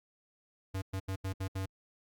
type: tone bursts at uneven times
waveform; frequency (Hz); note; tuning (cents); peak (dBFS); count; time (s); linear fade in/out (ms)
square; 95.6; G2; -43; -34; 6; 0.74-0.82 / 0.93-1 / 1.08-1.16 / 1.24-1.33 / 1.4-1.48 / 1.55-1.66; 10
effects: Opus 48 kbps